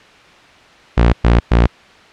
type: tone bursts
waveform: sawtooth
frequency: 58.4 Hz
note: A#1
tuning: 4 cents sharp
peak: -4 dBFS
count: 3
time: 0.97-1.67 s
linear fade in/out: 10 ms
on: 160 ms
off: 110 ms
effects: white hiss -43 dBFS RMS until 2.12 s + low-pass 3000 Hz 12 dB/octave